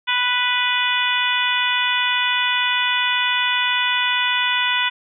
harmonic tone, 493.9 Hz, B4, in tune, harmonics 2 / 3 / 4 / 5 / 6 / 7, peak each -24 / -24 / -24 / -24 / -24 / -24 dBFS, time 0.07-4.9 s, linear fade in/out 20 ms, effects none

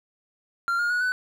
triangle tone with pitch steps, 1384 / 1421.3 / 1459.5 / 1498.8 Hz, F6 / F6 / F#6 / F#6, -16 / +30 / -24 / +22 cents, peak -20 dBFS, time 0.68-1.12 s, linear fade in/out 0 ms, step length 110 ms, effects none

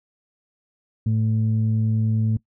sine tone pair together, 110 / 220 Hz, A2 / A3, 0 / 0 cents, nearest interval octave, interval 1200 cents, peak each -18 / -24 dBFS, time 1.06-2.37 s, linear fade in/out 5 ms, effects noise-tail reverb RT60 0.1 s tail -20 dB re dry + tanh soft clip ceiling -12 dBFS

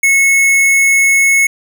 square tone, 2191 Hz, C#7, 21 cents flat, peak -8 dBFS, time 0.03-1.47 s, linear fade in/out 5 ms, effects none

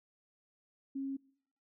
sine tone, 271.8 Hz, C#4, 34 cents flat, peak -35 dBFS, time 0.95-1.17 s, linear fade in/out 10 ms, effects noise-tail reverb RT60 0.6 s tail -23 dB re dry

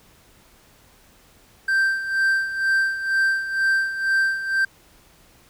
triangle tone with tremolo, 1568 Hz, G6, in tune, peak -14 dBFS, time 1.68-4.65 s, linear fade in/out 5 ms, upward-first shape sine, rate 2.1 Hz, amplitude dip 70%, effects pink hiss -54 dBFS RMS until 5.49 s

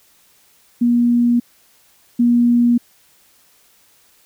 sine tone pair in turn, 239.3 / 239.3 Hz, A#3 / A#3, +46 / +46 cents, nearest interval unison, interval 0 cents, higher neither, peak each -11 / -10 dBFS, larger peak second, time 0.81-1.4 / 2.19-2.78 s, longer neither, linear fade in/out 10 ms, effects white hiss -54 dBFS RMS until 4.25 s

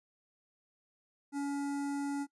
square tone with notch filter, 282.6 Hz, C#4, 34 cents sharp, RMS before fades -35 dBFS, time 1.32-2.27 s, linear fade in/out 50 ms, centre 3200 Hz, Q 0.54, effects noise-tail reverb RT60 0.1 s tail -21 dB re dry + resampled to 24000 Hz

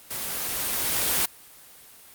white noise with level ramp, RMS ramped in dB -32 to -22 dBFS, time 0.1-1.26 s, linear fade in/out 10 ms, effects white hiss -49 dBFS RMS until 2.14 s + Opus 24 kbps

